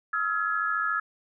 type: tone cluster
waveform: sine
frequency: 1281 / 1375 / 1687 Hz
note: E6 / F6 / G#6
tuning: -50 / -27 / +27 cents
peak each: -29 dBFS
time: 0.13-1 s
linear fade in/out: 5 ms
effects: none